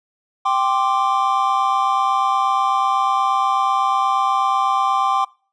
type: chord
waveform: triangle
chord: G suspended fourth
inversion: none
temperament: equal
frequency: 784 / 1046.5 / 1174.7 Hz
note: G5 / C6 / D6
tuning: 0 / 0 / 0 cents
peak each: -18 dBFS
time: 0.45-5.25 s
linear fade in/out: 10 ms
effects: noise-tail reverb RT60 0.4 s tail -23 dB re dry + resampled to 22050 Hz